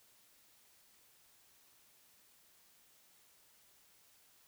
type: silence
effects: white hiss -67 dBFS RMS until 4.47 s